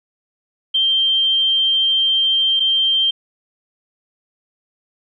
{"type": "tone pair in turn", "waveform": "sine", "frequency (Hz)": [3153, 3153], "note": ["G7", "G7"], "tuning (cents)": [9, 9], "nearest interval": "unison", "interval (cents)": 0, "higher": "neither", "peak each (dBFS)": -13, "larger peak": "neither", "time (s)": [[0.74, 2.6], [2.6, 3.11]], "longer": "first", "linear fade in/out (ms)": 10, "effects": []}